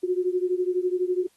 sine beating tone pair, 359.2 / 371.2 Hz, F4 / F#4, +49 / +6 cents, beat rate 12 Hz, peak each -24 / -26 dBFS, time 0.03-1.27 s, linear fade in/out 10 ms, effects white hiss -64 dBFS RMS until 1.36 s + AAC 32 kbps

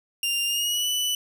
sawtooth tone with pitch glide, 2794 to 2977 Hz, F7 to F#7, 0 to +10 cents, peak -20 dBFS, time 0.23-1.15 s, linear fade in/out 2 ms, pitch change +110 cents, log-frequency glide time 0.46-0.88 s, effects none

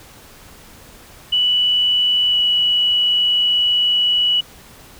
sine tone with pitch glide, 2960 to 2941 Hz, F#7 to F#7, 0 to -11 cents, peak -13 dBFS, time 1.32-4.41 s, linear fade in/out 10 ms, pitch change -11 cents, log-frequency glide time 2.3-2.35 s, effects pink hiss -43 dBFS RMS until 4.99 s

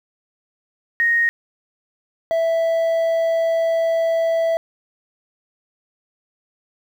sine / triangle tone pair in turn, 1864.7 / 659.3 Hz, A#6 / E5, 0 / 0 cents, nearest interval octave + tritone, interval 1800 cents, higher first, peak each -14 dBFS, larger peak neither, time 1-1.29 / 2.31-4.57 s, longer second, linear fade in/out 0 ms, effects 8-bit

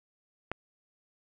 click, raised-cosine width 0.5 ms, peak -17 dBFS, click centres 0.516 s, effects none

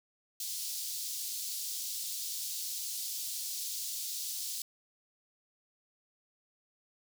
pink high-pass noise, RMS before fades -38 dBFS, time 0.4-4.62 s, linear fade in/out 2 ms, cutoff 4200 Hz, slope 24 dB/octave, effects none

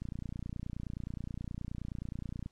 click train, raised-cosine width 5 ms, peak -27 dBFS, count 73, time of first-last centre 0.02-2.461 s, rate 29.5 Hz, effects pink hiss -72 dBFS RMS until 2.51 s + low-pass 8000 Hz 12 dB/octave

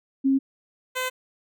sine / 10% pulse tone pair in turn, 270 / 511.2 Hz, C#4 / C5, -45 / -40 cents, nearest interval major seventh, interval 1105 cents, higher second, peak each -17 / -17 dBFS, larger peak neither, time 0.24-0.39 / 0.95-1.1 s, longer neither, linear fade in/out 20 ms, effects none

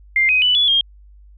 sine tone with pitch steps, 2101 / 2514 / 2979 / 3418 / 3224 Hz, C7 / D#7 / F#7 / G#7 / G7, +7 / +17 / +11 / +49 / +48 cents, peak -12 dBFS, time 0.16-0.81 s, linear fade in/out 2 ms, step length 130 ms, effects added 50 Hz sine -42 dBFS peak until 1.37 s

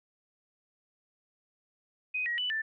sine tone with pitch steps, 2504 / 1901 / 2980 / 1769 Hz, D#7 / A#6 / F#7 / A6, +10 / +33 / +12 / +9 cents, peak -29 dBFS, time 2.14-2.62 s, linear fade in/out 10 ms, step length 120 ms, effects none

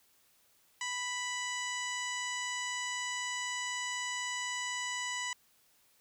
harmonic tone, 988 Hz, B5, in tune, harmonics 1 / 2 / 3 / 4 / 5 / 6 / 7 / 8, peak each -41 / -38 / -42 / -48 / -51 / -47 / -44 / -45 dBFS, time 0.81-5.33 s, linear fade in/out 2 ms, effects white hiss -68 dBFS RMS until 6 s

